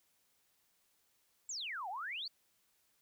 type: exponential two-way sweep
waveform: sine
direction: down then up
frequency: 7800 to 698.5 to 4744 Hz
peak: -39 dBFS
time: 1.49-2.28 s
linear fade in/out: 5 ms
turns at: 1.89 s
effects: white hiss -75 dBFS RMS until 3.01 s